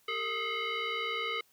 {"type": "tone with frequency modulation", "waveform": "sine", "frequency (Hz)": 455.9, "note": "A#4", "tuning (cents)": -39, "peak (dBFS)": -31, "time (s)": [0.08, 1.41], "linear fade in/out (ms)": 5, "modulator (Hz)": 852, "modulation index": 3.4, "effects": ["white hiss -67 dBFS RMS until 1.52 s"]}